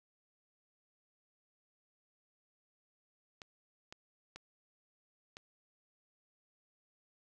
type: clicks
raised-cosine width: 0.2 ms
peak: -30 dBFS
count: 4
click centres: 3.418 / 3.925 / 4.36 / 5.369 s
effects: none